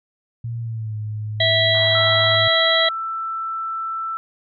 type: tone with pitch glide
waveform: sine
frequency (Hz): 116.54 to 106.87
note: A#2 to A2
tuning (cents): 0 to -50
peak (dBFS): -24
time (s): 0.44-2.48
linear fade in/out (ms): 5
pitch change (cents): -150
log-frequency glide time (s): 0.6-0.96
type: harmonic tone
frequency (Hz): 654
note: E5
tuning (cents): -14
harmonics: 1 / 3 / 5 / 6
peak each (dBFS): -20 / -20 / -20 / -20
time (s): 1.4-2.89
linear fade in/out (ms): 5
type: band-pass noise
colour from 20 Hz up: pink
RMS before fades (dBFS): -37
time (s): 1.74-2.36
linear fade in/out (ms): 5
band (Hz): 630 to 1600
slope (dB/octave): 96
type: tone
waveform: sine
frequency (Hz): 1329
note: E6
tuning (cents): +14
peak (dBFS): -23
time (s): 1.95-4.17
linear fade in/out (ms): 0
effects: none